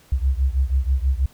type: beating tone pair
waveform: sine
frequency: 64 / 70.2 Hz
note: C2 / C#2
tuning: -38 / +22 cents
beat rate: 6.2 Hz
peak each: -19 / -21 dBFS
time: 0.12-1.26 s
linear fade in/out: 5 ms
effects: pink hiss -53 dBFS RMS until 1.33 s